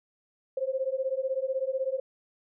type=beating tone pair; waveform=sine; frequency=520 / 536 Hz; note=C5 / C5; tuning=-11 / +42 cents; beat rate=16 Hz; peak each=-30 dBFS; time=0.57-2 s; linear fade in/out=5 ms; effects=none